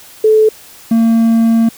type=tone pair in turn; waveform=sine / triangle; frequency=434.3 / 227.6 Hz; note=A4 / A#3; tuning=-23 / -41 cents; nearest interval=major seventh; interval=1118 cents; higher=first; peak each=-5 dBFS; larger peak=neither; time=0.24-0.49 / 0.91-1.69 s; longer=second; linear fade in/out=5 ms; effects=white hiss -38 dBFS RMS until 1.77 s